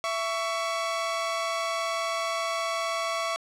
sawtooth tone pair together, 665 / 1121.3 Hz, E5 / C#6, +15 / +20 cents, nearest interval major sixth, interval 905 cents, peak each -26 dBFS, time 0.04-3.36 s, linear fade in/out 0 ms, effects low-pass 8000 Hz 12 dB/octave

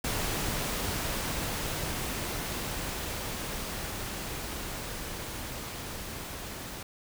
pink noise with level ramp, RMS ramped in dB -31 to -40 dBFS, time 0.04-6.83 s, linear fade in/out 5 ms, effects none

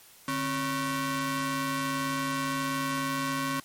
sawtooth ring-modulated tone, 415.3 Hz, G#4, in tune, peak -21 dBFS, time 0.28-3.6 s, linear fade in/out 2 ms, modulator 683 Hz, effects white hiss -54 dBFS RMS until 3.64 s + MP3 64 kbps

